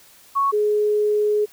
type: tone pair in turn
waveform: sine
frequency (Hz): 1108.7 / 420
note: C#6 / G#4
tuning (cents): 0 / +19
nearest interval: octave + perfect fourth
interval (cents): 1681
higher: first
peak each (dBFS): -16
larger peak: neither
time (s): 0.35-0.52 / 0.52-1.46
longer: second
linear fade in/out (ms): 20
effects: white hiss -50 dBFS RMS until 1.52 s